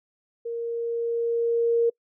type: tone with level ramp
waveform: sine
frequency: 466.2 Hz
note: A#4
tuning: in tune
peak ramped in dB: -28 to -17 dBFS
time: 0.45-1.9 s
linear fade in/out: 10 ms
effects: noise-tail reverb RT60 0.1 s tail -26 dB re dry